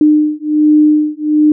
sine beating tone pair, 302.1 / 303.4 Hz, D4 / D#4, +49 / -44 cents, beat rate 1.3 Hz, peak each -10 dBFS, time 0.01-1.52 s, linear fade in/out 2 ms, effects none

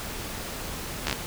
slowing click train, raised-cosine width 0.2 ms, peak -8 dBFS, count 5, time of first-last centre 1.07-1.128 s, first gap 13 ms, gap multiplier 1.07, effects pink hiss -35 dBFS RMS until 1.26 s

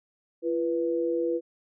sine tone pair together, 340.6 / 490.6 Hz, F4 / B4, -43 / -12 cents, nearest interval tritone, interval 631 cents, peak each -27 dBFS, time 0.42-1.41 s, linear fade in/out 50 ms, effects none

